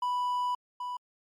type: tone pair in turn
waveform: triangle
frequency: 987.8 / 987.8 Hz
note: B5 / B5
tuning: 0 / 0 cents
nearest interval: unison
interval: 0 cents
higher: neither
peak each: -25 / -31 dBFS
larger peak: first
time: 0.02-0.55 / 0.8-0.97 s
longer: first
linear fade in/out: 5 ms
effects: MP3 64 kbps